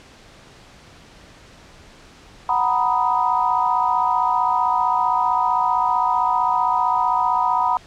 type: chord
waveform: sine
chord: B major seventh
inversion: second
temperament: equal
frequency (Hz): 740 / 932.3 / 987.8 / 1244.5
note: F#5 / A#5 / B5 / D#6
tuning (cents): 0 / 0 / 0 / 0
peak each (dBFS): -23 / -22 / -19 / -25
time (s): 2.49-7.77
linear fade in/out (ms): 2
effects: pink hiss -46 dBFS RMS until 7.86 s + low-pass 6000 Hz 12 dB/octave